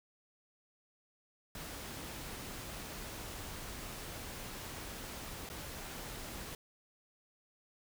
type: noise with dropouts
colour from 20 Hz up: pink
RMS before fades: -45 dBFS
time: 1.55-6.55 s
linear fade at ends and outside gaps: 2 ms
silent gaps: 5.491-5.499 s
effects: none